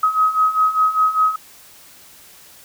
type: beating tone pair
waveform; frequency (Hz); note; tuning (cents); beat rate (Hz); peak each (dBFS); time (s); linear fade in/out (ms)
sine; 1266 / 1271; D#6 / D#6; +30 / +36; 5; -19 / -15; 0.03-1.36; 5
effects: white hiss -45 dBFS RMS until 2.64 s